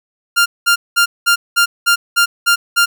sawtooth tone bursts, 1396.9 Hz, F6, in tune, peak -5 dBFS, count 9, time 0.36-2.86 s, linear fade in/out 20 ms, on 100 ms, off 200 ms, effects none

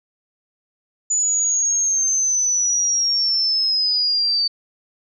sine linear sweep, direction down, 6980 to 4572 Hz, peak -16 dBFS, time 1.1-4.48 s, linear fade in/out 10 ms, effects none

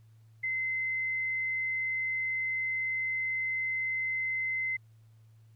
sine tone, 2061 Hz, C7, 27 cents flat, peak -29 dBFS, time 0.43-4.77 s, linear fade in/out 10 ms, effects added 111 Hz sine -55 dBFS peak until 5.55 s + pink hiss -74 dBFS RMS until 5.55 s

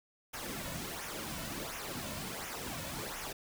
pink noise with flanger, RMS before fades -41 dBFS, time 0.33-3.33 s, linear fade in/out 10 ms, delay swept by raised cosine 0.23 to 2.53 ms, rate 1.4 Hz, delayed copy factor -0.65, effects none

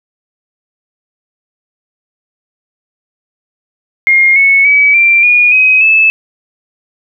sine tone with pitch steps, 2131 / 2205 / 2281 / 2360 / 2442 / 2527 / 2614 Hz, C7 / C#7 / C#7 / D7 / D#7 / D#7 / E7, +31 / -10 / +49 / +8 / -33 / +26 / -15 cents, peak -4 dBFS, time 4.07-6.1 s, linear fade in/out 0 ms, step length 290 ms, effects none

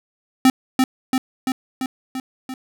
square tone with echo, 260 Hz, C4, 11 cents flat, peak -10 dBFS, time 0.45-0.5 s, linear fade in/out 2 ms, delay 340 ms, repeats 6, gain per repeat -3 dB, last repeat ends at 2.54 s, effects none

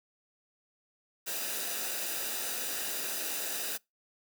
white noise with comb filter, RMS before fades -35 dBFS, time 1.26-3.78 s, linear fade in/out 20 ms, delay 0.92 ms, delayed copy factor -0.55, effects noise-tail reverb RT60 0.2 s tail -25 dB re dry + high-pass 200 Hz 12 dB/octave

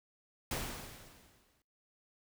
pink noise with exponential decay, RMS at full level -36 dBFS, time 0.51-1.62 s, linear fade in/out 2 ms, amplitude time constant 240 ms, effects noise-tail reverb RT60 0.4 s tail -23 dB re dry

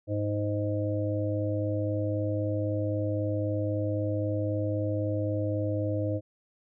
harmonic tone, 103.83 Hz, G#2, in tune, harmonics 1 / 3 / 5 / 6, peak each -29 / -32 / -33 / -36 dBFS, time 0.07-6.21 s, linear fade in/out 50 ms, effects none

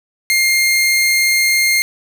sawtooth tone, 2119 Hz, C7, 21 cents sharp, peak -8 dBFS, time 0.3-1.82 s, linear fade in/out 0 ms, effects none

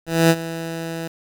15% pulse tone with ADSR envelope, 164.81 Hz, E3, in tune, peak -4 dBFS, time 0.06-1.08 s, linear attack 240 ms, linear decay 50 ms, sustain -16 dB, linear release 7 ms, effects 7-bit

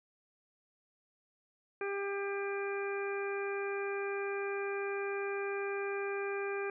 harmonic tone, 398.6 Hz, G4, 29 cents sharp, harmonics 1 / 2 / 3 / 4 / 5 / 6, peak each -35 / -45 / -45 / -43 / -52 / -44 dBFS, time 1.81-6.7 s, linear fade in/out 2 ms, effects none

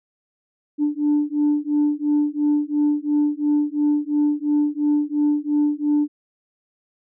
sine beating tone pair, 293.7 / 296.6 Hz, D4 / D4, 0 / +17 cents, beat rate 2.9 Hz, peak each -19 / -19 dBFS, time 0.78-6.08 s, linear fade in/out 50 ms, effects tanh soft clip ceiling -12 dBFS

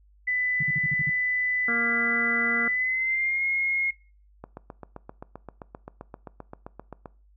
sine tone with pitch glide, 1997 to 2153 Hz, B6 to C7, +19 to +49 cents, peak -23 dBFS, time 0.27-3.91 s, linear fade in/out 10 ms, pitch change +130 cents, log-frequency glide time 2.73-3.44 s
sine tone bursts, 149.5 Hz, D3, 31 cents sharp, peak -27 dBFS, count 7, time 0.6-1.098 s, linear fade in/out 5 ms, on 30 ms, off 48 ms
harmonic tone, 233.6 Hz, A#3, 4 cents sharp, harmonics 1 / 2 / 3 / 5 / 6 / 7, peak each -32 / -36 / -40 / -38 / -31 / -36 dBFS, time 1.68-2.68 s, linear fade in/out 2 ms
click train, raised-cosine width 1 ms, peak -24 dBFS, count 21, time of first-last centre 4.44-7.058 s, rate 7.64 Hz
effects noise-tail reverb RT60 0.4 s tail -21 dB re dry + added 50 Hz sine -55 dBFS peak until 7.36 s

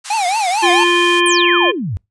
white band-pass noise, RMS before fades -30 dBFS, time 0.04-1.21 s, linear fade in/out 20 ms, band 910 to 9000 Hz, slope 24 dB/octave
square tone with vibrato, 797 Hz, G5, 28 cents sharp, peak -15 dBFS, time 0.1-0.84 s, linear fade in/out 5 ms, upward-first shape triangle, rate 4.5 Hz, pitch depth 250 cents each way
harmonic tone, 349.2 Hz, F4, in tune, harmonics 1 / 3 / 5 / 7 / 9, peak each -14 / -17 / -18 / -17 / -18 dBFS, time 0.62-1.72 s, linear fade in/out 20 ms
sine exponential sweep, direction down, 9860 to 82.41 Hz, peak -18 dBFS, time 1.26-1.97 s, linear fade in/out 0 ms
effects noise-tail reverb RT60 0.2 s tail -25 dB re dry + resampled to 24000 Hz

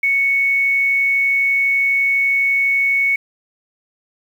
sine tone with quantisation, 2217 Hz, C#7, in tune, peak -13 dBFS, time 0.03-3.16 s, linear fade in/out 5 ms, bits 7, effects none

